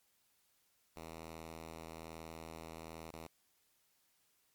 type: tone with dropouts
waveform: 5% pulse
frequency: 81.2 Hz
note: E2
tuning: 26 cents flat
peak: -36 dBFS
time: 0.96-3.27 s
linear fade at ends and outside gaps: 5 ms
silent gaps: 3.109-3.131 s
effects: white hiss -75 dBFS RMS until 4.54 s + MP3 96 kbps